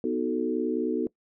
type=chord; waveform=sine; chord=B dominant seventh; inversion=none; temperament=equal; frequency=246.9 / 311.1 / 370 / 440 Hz; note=B3 / D#4 / F#4 / A4; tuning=0 / 0 / 0 / 0 cents; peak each=-30 dBFS; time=0.04-1.07 s; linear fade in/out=2 ms; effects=noise-tail reverb RT60 0.1 s tail -21 dB re dry